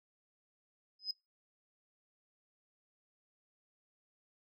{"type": "tone with exponential growth", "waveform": "sine", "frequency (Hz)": 5050, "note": "D#8", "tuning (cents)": 25, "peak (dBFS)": -30, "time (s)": [0.99, 1.11], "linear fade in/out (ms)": 5, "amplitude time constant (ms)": 26, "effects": ["noise-tail reverb RT60 0.2 s tail -22 dB re dry", "tanh soft clip ceiling -27 dBFS"]}